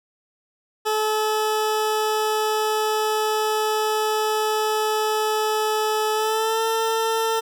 20% pulse tone with pitch glide, 431.2 to 449 Hz, A4 to A4, -35 to +35 cents, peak -15 dBFS, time 0.85-7.41 s, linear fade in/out 20 ms, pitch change +70 cents, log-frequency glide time 6.14-6.62 s, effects none

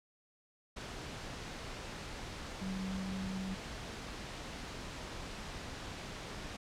sine tone in noise, 190.1 Hz, F#3, 47 cents sharp, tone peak -37 dBFS, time 2.61-3.55 s, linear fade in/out 10 ms, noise pink, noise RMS -44 dBFS, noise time 0.76-6.57 s, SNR +4 dB, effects low-pass 6000 Hz 12 dB/octave

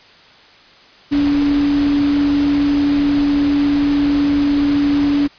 sine tone in noise, 286.7 Hz, D4, 42 cents flat, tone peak -12 dBFS, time 1.11-5.28 s, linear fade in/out 20 ms, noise pink, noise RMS -27 dBFS, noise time 1.11-5.28 s, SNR +12 dB, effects white hiss -45 dBFS RMS until 5.38 s + resampled to 11025 Hz

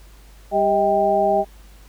harmonic tone with a mistuned harmonic, 197.4 Hz, G3, 12 cents sharp, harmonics 1 / 2 / 3 / 4, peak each -28 / -22 / -18 / -19 dBFS, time 0.51-1.45 s, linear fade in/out 50 ms, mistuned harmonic 3, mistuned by +110 cents, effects added 50 Hz sine -43 dBFS peak until 1.88 s + pink hiss -52 dBFS RMS until 1.88 s

